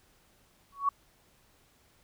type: tone with exponential growth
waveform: sine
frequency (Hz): 1119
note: C#6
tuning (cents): +16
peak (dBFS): -20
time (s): 0.72-0.89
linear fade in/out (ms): 5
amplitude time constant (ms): 36
effects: pink hiss -65 dBFS RMS until 2.03 s